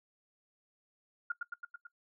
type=tone with echo; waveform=sine; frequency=1415 Hz; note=F6; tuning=22 cents sharp; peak=-30 dBFS; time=1.3-1.32 s; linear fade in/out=5 ms; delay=110 ms; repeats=5; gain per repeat=-3 dB; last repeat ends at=1.87 s; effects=noise-tail reverb RT60 0.1 s tail -20 dB re dry